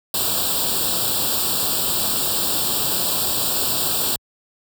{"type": "noise with comb filter", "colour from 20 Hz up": "white", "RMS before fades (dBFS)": -21, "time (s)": [0.14, 4.16], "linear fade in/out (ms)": 2, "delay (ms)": 0.24, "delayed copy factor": 1, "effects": ["high-pass 60 Hz 12 dB/octave"]}